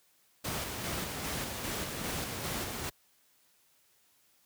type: noise with tremolo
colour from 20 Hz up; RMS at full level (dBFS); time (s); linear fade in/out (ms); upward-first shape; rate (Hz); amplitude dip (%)
pink; -35; 0.44-2.9; 10; square; 2.5; 30
effects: white hiss -68 dBFS RMS until 4.45 s + high-pass 60 Hz 12 dB/octave